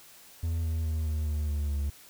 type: tone with pitch steps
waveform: triangle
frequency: 82.8 / 80.82 / 78.88 / 76.99 / 75.14 / 73.34 / 71.58 Hz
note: E2 / E2 / D#2 / D#2 / D2 / D2 / D2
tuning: +8 / -34 / +24 / -18 / +40 / -2 / -44 cents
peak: -25 dBFS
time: 0.43-1.9 s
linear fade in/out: 5 ms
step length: 210 ms
effects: white hiss -53 dBFS RMS until 2.09 s